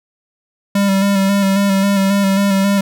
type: tone with vibrato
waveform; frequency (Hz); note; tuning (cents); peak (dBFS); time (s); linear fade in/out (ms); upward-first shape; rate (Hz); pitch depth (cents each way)
square; 196.9; G3; +8; -12; 0.75-2.81; 5; square; 3.7; 26
effects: none